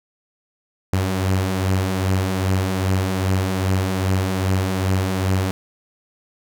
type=beating tone pair; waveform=sawtooth; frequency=92.5 / 95 Hz; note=F#2 / F#2; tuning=0 / +46 cents; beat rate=2.5 Hz; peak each=-21 / -15 dBFS; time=0.93-5.51 s; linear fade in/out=0 ms; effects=none